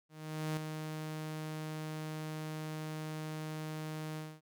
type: tone with ADSR envelope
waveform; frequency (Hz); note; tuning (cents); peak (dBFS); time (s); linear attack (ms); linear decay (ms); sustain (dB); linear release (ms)
sawtooth; 155.56; D#3; 0; -29; 0.09-4.41; 480; 4; -6; 240
effects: none